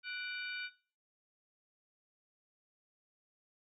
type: harmonic tone with a mistuned harmonic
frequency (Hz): 740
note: F#5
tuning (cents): 0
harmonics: 2 / 3 / 4 / 5 / 6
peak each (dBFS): -42 / -44 / -49 / -51 / -50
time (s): 0.03-0.7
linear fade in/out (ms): 50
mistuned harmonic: 3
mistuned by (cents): +100
effects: noise-tail reverb RT60 0.4 s tail -18 dB re dry + MP3 64 kbps